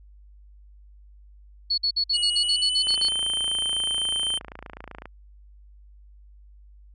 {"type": "tone bursts", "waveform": "sine", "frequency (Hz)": 4396, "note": "C#8", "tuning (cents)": -15, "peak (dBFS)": -20, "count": 11, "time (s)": [1.7, 3.089], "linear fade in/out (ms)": 10, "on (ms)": 79, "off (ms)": 52}
{"type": "tone with pitch glide", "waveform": "square", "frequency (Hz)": [2904, 3112], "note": ["F#7", "G7"], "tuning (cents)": [-33, -13], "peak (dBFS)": -24, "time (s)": [2.13, 4.39], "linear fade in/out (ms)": 20, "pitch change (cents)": 120, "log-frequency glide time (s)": [2.34, 3.21]}
{"type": "click train", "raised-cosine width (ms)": 0.5, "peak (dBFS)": -23, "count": 62, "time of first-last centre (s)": [2.87, 5.056], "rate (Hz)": 27.9}
{"effects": ["added 50 Hz sine -47 dBFS peak until 6.94 s", "resampled to 24000 Hz"]}